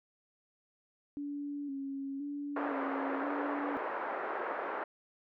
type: tone with vibrato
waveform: sine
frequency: 280.8 Hz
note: C#4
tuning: 22 cents sharp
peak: -36 dBFS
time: 1.17-3.77 s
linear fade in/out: 0 ms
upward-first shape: square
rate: 0.97 Hz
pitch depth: 41 cents each way
type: band-pass noise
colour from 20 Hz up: pink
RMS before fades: -37 dBFS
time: 2.56-4.84 s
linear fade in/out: 5 ms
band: 410 to 1600 Hz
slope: 24 dB/octave
effects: none